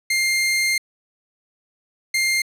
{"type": "tone pair in turn", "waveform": "sawtooth", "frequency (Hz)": [2110, 2110], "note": ["C7", "C7"], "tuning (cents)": [14, 14], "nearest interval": "unison", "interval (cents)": 0, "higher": "neither", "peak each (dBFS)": -14, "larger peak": "neither", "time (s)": [[0.1, 0.78], [2.14, 2.42]], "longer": "first", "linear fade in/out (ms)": 5, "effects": ["low-pass 12000 Hz 12 dB/octave"]}